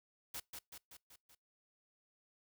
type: noise with echo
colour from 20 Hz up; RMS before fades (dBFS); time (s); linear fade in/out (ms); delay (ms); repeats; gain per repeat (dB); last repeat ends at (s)
white; -44; 0.34-0.4; 5; 190; 5; -4; 1.35
effects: noise-tail reverb RT60 0.2 s tail -25 dB re dry